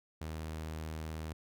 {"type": "tone", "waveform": "sawtooth", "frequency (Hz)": 78.9, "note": "D#2", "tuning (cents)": 25, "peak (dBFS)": -35, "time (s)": [0.21, 1.33], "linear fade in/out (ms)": 5, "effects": []}